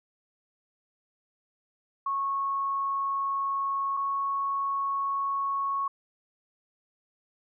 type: tone pair in turn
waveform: sine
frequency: 1100 / 1104.6 Hz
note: C#6 / C#6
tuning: -14 / -6 cents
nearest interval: unison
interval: 8 cents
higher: second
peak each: -26 dBFS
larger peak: neither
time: 2.06-3.97 / 3.97-5.88 s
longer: neither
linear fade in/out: 5 ms
effects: none